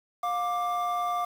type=tone pair together; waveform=triangle; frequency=708.4 / 1177 Hz; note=F5 / D6; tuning=+24 / +3 cents; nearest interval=major sixth; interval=879 cents; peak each=-27 dBFS; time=0.23-1.25 s; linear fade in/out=5 ms; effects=8-bit